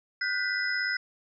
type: tone cluster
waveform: sine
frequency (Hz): 1454 / 1551 / 1984 / 5100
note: F#6 / G6 / B6 / D#8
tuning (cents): -31 / -19 / +7 / +42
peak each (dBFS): -32 / -32 / -31 / -34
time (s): 0.21-0.97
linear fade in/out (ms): 5
effects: none